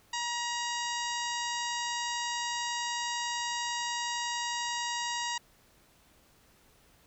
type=harmonic tone; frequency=951 Hz; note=A#5; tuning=34 cents sharp; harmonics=1 / 2 / 3 / 4 / 5 / 6 / 7 / 8; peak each=-35 / -38 / -40 / -41 / -42 / -43 / -43 / -44 dBFS; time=0.13-5.38 s; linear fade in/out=5 ms; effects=pink hiss -63 dBFS RMS until 7.06 s